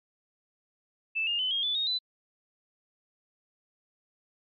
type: tone with pitch steps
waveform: sine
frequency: 2637 / 2826 / 3029 / 3247 / 3480 / 3729 / 3997 Hz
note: E7 / F7 / F#7 / G#7 / A7 / A#7 / B7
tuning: 0 / +20 / +40 / -40 / -20 / 0 / +20 cents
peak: -26 dBFS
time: 1.15-1.99 s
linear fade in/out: 20 ms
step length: 120 ms
effects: MP3 32 kbps